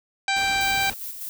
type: harmonic tone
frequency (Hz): 784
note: G5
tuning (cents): 0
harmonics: 1 / 2 / 3 / 4 / 5 / 6 / 7 / 8 / 9 / 10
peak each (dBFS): -25 / -27 / -25 / -34 / -30 / -34 / -44 / -40 / -44 / -37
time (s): 0.28-0.9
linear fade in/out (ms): 2
type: noise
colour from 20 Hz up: pink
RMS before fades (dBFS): -37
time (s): 0.36-0.94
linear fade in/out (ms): 5
type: noise with tremolo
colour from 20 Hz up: violet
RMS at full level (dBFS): -33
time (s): 0.61-1.29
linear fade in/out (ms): 0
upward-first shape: square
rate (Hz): 5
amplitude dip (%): 40
effects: none